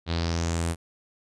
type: tone with low-pass filter sweep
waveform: sawtooth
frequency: 83.8 Hz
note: E2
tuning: 29 cents sharp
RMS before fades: -27 dBFS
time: 0.06-0.76 s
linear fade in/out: 50 ms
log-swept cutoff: 3800 to 10000 Hz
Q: 3.9
effects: none